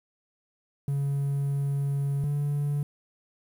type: tone pair in turn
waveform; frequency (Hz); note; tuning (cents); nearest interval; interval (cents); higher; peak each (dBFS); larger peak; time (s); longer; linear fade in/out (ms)
triangle; 140.2 / 144.64; C#3 / D3; +20 / -26; minor second; 54; second; -22; neither; 0.88-2.24 / 2.24-2.83; first; 2
effects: tanh soft clip ceiling -18 dBFS + 9-bit